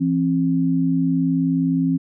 sine tone pair together, 167.62 / 267 Hz, E3 / C4, +29 / +35 cents, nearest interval minor sixth, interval 806 cents, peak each -20 / -18 dBFS, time 0-1.98 s, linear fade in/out 20 ms, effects none

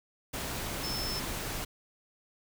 sine tone in noise, 5274 Hz, E8, in tune, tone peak -35 dBFS, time 0.83-1.2 s, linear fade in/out 10 ms, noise pink, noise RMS -36 dBFS, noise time 0.33-1.65 s, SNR -2 dB, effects none

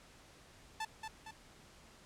sawtooth tone with echo, 879 Hz, A5, 2 cents flat, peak -33 dBFS, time 0.8-0.85 s, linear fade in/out 5 ms, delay 230 ms, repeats 2, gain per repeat -5 dB, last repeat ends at 1.31 s, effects pink hiss -60 dBFS RMS until 2.05 s + low-pass 9000 Hz 12 dB/octave

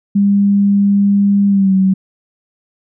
sine tone with pitch glide, 200.7 to 190.2 Hz, G3 to F#3, +41 to +48 cents, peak -8 dBFS, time 0.15-1.94 s, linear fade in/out 10 ms, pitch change -93 cents, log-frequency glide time 1.48-1.74 s, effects none

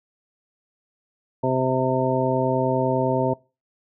harmonic tone, 129.9 Hz, C3, 12 cents flat, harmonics 1 / 2 / 3 / 4 / 5 / 7, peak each -26 / -26 / -26 / -26 / -26 / -26 dBFS, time 1.43-3.34 s, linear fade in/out 10 ms, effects noise-tail reverb RT60 0.3 s tail -23 dB re dry

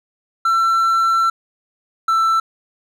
triangle tone pair in turn, 1345 / 1331.1 Hz, E6 / E6, +34 / +16 cents, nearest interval unison, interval 18 cents, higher first, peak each -11 dBFS, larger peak neither, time 0.45-1.3 / 2.08-2.4 s, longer first, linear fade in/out 5 ms, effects none

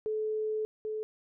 sine tone pair in turn, 432.1 / 432.1 Hz, A4 / A4, -31 / -31 cents, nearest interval unison, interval 0 cents, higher neither, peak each -29 / -32 dBFS, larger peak first, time 0.06-0.65 / 0.85-1.03 s, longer first, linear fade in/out 0 ms, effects none

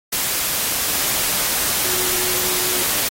sine tone in noise, 365 Hz, F#4, 24 cents flat, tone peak -31 dBFS, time 1.84-2.83 s, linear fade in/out 10 ms, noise white, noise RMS -20 dBFS, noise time 0.12-3.09 s, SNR -14 dB, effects AAC 48 kbps

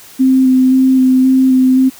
sine tone with vibrato, 260 Hz, C4, 11 cents flat, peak -6 dBFS, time 0.19-1.9 s, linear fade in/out 20 ms, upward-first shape square, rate 1.9 Hz, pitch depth 12 cents each way, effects white hiss -38 dBFS RMS until 1.99 s

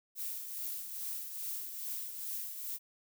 violet noise with tremolo, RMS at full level -38 dBFS, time 0.15-2.79 s, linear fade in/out 50 ms, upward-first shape triangle, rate 2.4 Hz, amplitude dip 55%, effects none

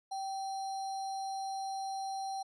sine tone with sample-and-hold, 775 Hz, G5, 20 cents flat, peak -35 dBFS, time 0.11-2.43 s, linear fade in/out 10 ms, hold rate 4900 Hz, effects resampled to 22050 Hz

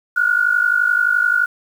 sine tone pair together, 1421 / 1472.6 Hz, F6 / F#6, +30 / -9 cents, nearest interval minor second, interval 61 cents, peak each -16 dBFS, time 0.16-1.46 s, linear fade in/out 10 ms, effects 7-bit

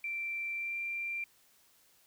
sine tone with pitch glide, 2349 to 2368 Hz, D7 to D7, 0 to +14 cents, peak -34 dBFS, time 0.04-1.24 s, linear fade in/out 2 ms, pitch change +14 cents, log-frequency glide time 0.55-0.77 s, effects white hiss -66 dBFS RMS until 2.06 s

